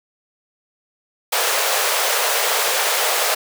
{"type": "high-pass noise", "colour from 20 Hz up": "pink", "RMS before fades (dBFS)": -19, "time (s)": [1.32, 3.35], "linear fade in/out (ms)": 10, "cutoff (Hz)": 450, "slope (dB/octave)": 48, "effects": []}